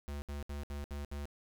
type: tone bursts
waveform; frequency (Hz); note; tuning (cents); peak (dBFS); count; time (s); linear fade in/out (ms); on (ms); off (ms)
square; 71.9; D2; -36; -39; 6; 0.08-1.255; 0; 140; 67
effects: none